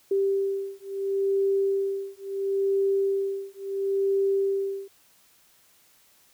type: beating tone pair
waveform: sine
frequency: 392 / 392.73 Hz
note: G4 / G4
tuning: 0 / +3 cents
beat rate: 0.73 Hz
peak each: -26 dBFS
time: 0.11-4.88 s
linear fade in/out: 5 ms
effects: white hiss -60 dBFS RMS until 6.33 s